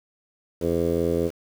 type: tone with low-pass filter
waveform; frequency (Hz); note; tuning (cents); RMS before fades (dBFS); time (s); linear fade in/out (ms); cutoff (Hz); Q
10% pulse; 84.3; E2; +39; -23; 0.6-1.31; 50; 480; 3.4
effects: 7-bit